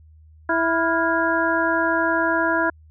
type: harmonic tone with a mistuned harmonic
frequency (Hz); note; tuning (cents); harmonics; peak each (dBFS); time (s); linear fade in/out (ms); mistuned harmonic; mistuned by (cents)
329.6; E4; 0; 1 / 2 / 3 / 4 / 5; -24 / -24 / -24 / -24 / -24; 0.49-2.7; 5; 4; +110
effects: added 78 Hz sine -46 dBFS peak until 2.9 s